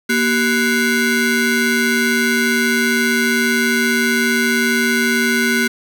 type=ring-modulated tone; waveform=30% pulse; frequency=622.3 Hz; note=D#5; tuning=in tune; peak=-8 dBFS; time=0.09-5.68 s; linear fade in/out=10 ms; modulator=859 Hz; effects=none